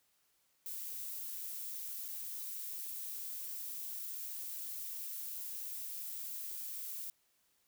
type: noise with dropouts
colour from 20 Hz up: violet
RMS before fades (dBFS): -43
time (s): 0.66-7.1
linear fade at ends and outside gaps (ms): 1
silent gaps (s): 2.081-2.085
effects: white hiss -75 dBFS RMS until 7.67 s